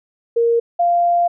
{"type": "tone pair in turn", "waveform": "sine", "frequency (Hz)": [466.2, 694.5], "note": ["A#4", "F5"], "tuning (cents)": [0, -10], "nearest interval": "perfect fifth", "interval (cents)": 690, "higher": "second", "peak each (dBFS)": -12, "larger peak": "neither", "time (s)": [[0.36, 0.6], [0.79, 1.28]], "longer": "second", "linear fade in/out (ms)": 10, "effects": []}